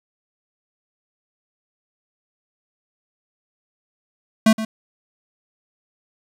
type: tone with echo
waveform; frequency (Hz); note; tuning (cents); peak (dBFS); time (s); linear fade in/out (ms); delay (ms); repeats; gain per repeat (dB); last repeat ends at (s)
square; 220; A3; 0; -11; 4.46-4.53; 5; 120; 1; -13; 4.65
effects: low-pass 12000 Hz 12 dB/octave + 8-bit